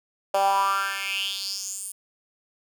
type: tone with high-pass filter sweep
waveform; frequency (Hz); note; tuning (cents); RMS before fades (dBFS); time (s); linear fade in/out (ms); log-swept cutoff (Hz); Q
10% pulse; 196; G3; 0; -26; 0.34-1.92; 5; 630 to 10000; 5.5
effects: none